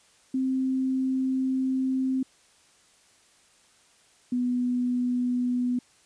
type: tone pair in turn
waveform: sine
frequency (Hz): 261.8 / 247.1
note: C4 / B3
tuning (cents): +1 / +1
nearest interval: minor second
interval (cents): 100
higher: first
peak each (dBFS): -23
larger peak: neither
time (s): 0.34-2.23 / 4.32-5.79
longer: first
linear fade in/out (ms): 5
effects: white hiss -60 dBFS RMS until 6.05 s + resampled to 22050 Hz